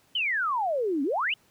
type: exponential two-way sweep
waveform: sine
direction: down then up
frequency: 3136 to 261.6 to 3136 Hz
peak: -24 dBFS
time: 0.15-1.34 s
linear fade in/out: 5 ms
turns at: 1.03 s
effects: pink hiss -63 dBFS RMS until 1.5 s + high-pass 80 Hz 12 dB/octave